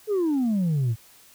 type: exponential sweep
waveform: sine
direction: down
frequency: 440 to 106.9 Hz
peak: -18 dBFS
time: 0.07-0.96 s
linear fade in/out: 50 ms
effects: tanh soft clip ceiling -19 dBFS + white hiss -53 dBFS RMS until 1.34 s